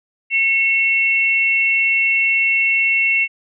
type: tone pair together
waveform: sine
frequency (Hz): 2195 / 2711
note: C#7 / E7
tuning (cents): -18 / +48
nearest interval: major third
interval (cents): 366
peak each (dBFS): -16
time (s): 0.3-3.28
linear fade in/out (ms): 50
effects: none